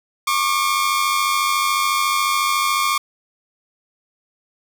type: tone pair together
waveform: sawtooth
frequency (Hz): 1095 / 1189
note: C#6 / D6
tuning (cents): -22 / +21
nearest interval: minor second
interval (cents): 143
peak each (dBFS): -16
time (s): 0.27-2.98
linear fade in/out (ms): 5
effects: none